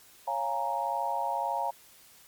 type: chord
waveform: sine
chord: Bb minor seventh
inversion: first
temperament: equal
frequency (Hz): 554.4 / 698.5 / 830.6 / 932.3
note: Db5 / F5 / Ab5 / Bb5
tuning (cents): 0 / 0 / 0 / 0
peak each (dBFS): -37 / -34 / -33 / -31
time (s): 0.27-1.71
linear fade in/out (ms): 10
effects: white hiss -56 dBFS RMS until 2.27 s + MP3 96 kbps